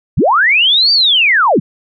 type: linear two-way sweep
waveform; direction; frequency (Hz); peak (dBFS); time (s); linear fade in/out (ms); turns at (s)
sine; up then down; 58.6 to 4699 to 115; -7; 0.17-1.6; 10; 0.92
effects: none